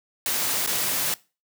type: noise with dropouts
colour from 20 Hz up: white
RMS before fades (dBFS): -25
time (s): 0.26-1.14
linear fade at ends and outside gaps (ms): 1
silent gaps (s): 0.663-0.674
effects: noise-tail reverb RT60 0.3 s tail -21 dB re dry + high-pass 100 Hz 12 dB/octave